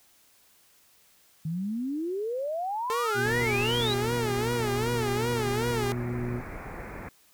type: exponential sweep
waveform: sine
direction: up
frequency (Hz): 153.4 to 4011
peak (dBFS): -28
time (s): 1.45-3.94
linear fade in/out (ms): 5
type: tone with vibrato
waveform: sawtooth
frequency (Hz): 440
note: A4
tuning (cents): 0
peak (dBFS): -24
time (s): 2.9-5.92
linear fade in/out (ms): 0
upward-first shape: sine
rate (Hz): 2.6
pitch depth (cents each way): 160
type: harmonic tone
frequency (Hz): 121.2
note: B2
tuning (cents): -32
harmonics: 1 / 2 / 3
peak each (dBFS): -31 / -34 / -36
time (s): 3.14-6.42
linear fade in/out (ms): 50
type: low-pass noise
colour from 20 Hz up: pink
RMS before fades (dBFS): -39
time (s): 3.25-7.09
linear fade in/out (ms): 5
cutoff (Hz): 2400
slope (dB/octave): 96
effects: white hiss -61 dBFS RMS until 7.33 s